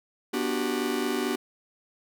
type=chord; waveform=45% pulse; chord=G major seventh; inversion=first; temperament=just; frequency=245 / 294 / 367.5 / 392 Hz; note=B3 / D4 / F#4 / G4; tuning=-14 / +2 / -12 / 0 cents; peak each=-31 / -32 / -32 / -32 dBFS; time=0.33-1.36 s; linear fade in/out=10 ms; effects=none